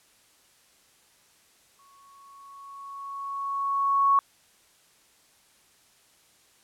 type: tone with exponential growth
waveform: sine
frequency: 1108.7 Hz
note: C#6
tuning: in tune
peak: -16 dBFS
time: 1.79-4.19 s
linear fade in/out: 1 ms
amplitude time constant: 520 ms
effects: white hiss -61 dBFS RMS until 6.63 s + low-pass 11000 Hz 12 dB/octave